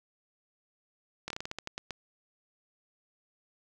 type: slowing click train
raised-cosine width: 0.2 ms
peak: -19 dBFS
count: 11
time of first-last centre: 1.28-1.907 s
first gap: 23 ms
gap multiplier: 1.21
effects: none